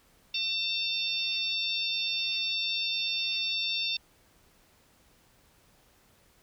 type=harmonic tone; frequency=901 Hz; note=A5; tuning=41 cents sharp; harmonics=3 / 4 / 5 / 6; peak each=-33 / -31 / -36 / -37 dBFS; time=0.34-3.97 s; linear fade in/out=5 ms; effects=pink hiss -63 dBFS RMS until 6.42 s